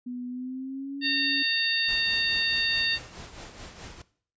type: tone with pitch glide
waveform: sine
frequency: 246.9 to 280.4 Hz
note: B3 to C#4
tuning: 0 to +20 cents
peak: -32 dBFS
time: 0.06-1.43 s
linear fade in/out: 10 ms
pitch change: +220 cents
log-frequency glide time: 0.28-0.99 s
type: harmonic tone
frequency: 915 Hz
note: A#5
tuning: 32 cents flat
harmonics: 2 / 3 / 4 / 5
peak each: -29 / -29 / -29 / -29 dBFS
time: 1.01-2.99 s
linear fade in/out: 50 ms
type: noise with tremolo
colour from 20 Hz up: pink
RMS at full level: -41 dBFS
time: 1.88-4.02 s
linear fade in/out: 5 ms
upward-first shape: triangle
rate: 4.7 Hz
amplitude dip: 60%
effects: noise-tail reverb RT60 0.5 s tail -18 dB re dry + resampled to 16000 Hz